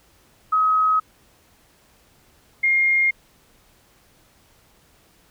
sine tone pair in turn, 1271 / 2128 Hz, D#6 / C7, +36 / +29 cents, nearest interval major sixth, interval 893 cents, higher second, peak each -15 dBFS, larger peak neither, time 0.52-1 / 2.63-3.11 s, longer neither, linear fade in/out 10 ms, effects pink hiss -57 dBFS RMS until 5.3 s

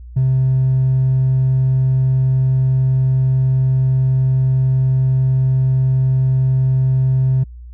sine tone with hard clipping, 130.81 Hz, C3, in tune, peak -12 dBFS, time 0.16-7.44 s, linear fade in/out 10 ms, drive 1 dB, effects added 60 Hz sine -32 dBFS peak until 7.73 s

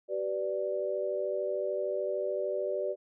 sine chord, G major, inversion none, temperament equal with one note detuned, 383.5 / 493.9 / 587.3 Hz, G4 / B4 / D5, -38 / 0 / 0 cents, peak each -34 / -36 / -32 dBFS, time 0.08-2.96 s, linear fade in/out 50 ms, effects none

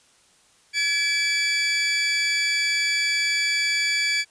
25% pulse tone pair together, 1690 / 2314 Hz, G#6 / D7, +30 / -26 cents, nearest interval perfect fourth, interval 544 cents, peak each -24 / -17 dBFS, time 0.73-4.25 s, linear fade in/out 50 ms, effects white hiss -58 dBFS RMS until 4.3 s + resampled to 22050 Hz

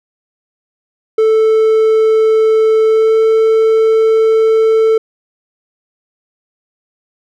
triangle tone with pitch glide, 440 to 443.6 Hz, A4 to A4, 0 to +14 cents, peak -5 dBFS, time 1.18-4.98 s, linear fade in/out 5 ms, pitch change +14 cents, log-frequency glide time 2.86-3.17 s, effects none

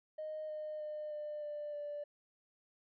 triangle tone with pitch steps, 619 / 612.2 / 605.6 / 599 / 592.4 / 585.9 Hz, D#5 / D#5 / D#5 / D5 / D5 / D5, -9 / -28 / -47 / +34 / +15 / -4 cents, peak -36 dBFS, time 0.18-2.04 s, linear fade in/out 10 ms, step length 310 ms, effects tanh soft clip ceiling -37 dBFS + resampled to 11025 Hz

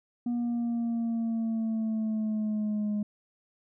sine exponential sweep, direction down, 240.6 to 207.7 Hz, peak -24 dBFS, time 0.26-3.03 s, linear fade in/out 5 ms, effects tanh soft clip ceiling -26 dBFS

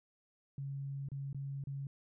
sine tone with dropouts, 138.4 Hz, C#3, 2 cents flat, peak -38 dBFS, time 0.58-1.87 s, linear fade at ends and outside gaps 2 ms, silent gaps 1.087-1.117 / 1.33-1.346 / 1.639-1.671 s, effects none

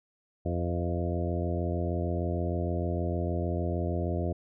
harmonic tone with a mistuned harmonic, 86.5 Hz, F2, 16 cents flat, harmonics 1 / 2 / 3 / 4 / 5 / 6 / 7 / 8, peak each -30 / -35 / -38 / -36 / -40 / -40 / -38 / -41 dBFS, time 0.45-4.33 s, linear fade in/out 10 ms, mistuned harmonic 7, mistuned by +29 cents, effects none

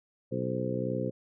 harmonic tone with a mistuned harmonic, 62.5 Hz, B1, 21 cents sharp, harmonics 2 / 3 / 4 / 5 / 6 / 7 / 8, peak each -35 / -36 / -37 / -39 / -38 / -38 / -35 dBFS, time 0.31-1.11 s, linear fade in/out 20 ms, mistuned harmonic 8, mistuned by +64 cents, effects none

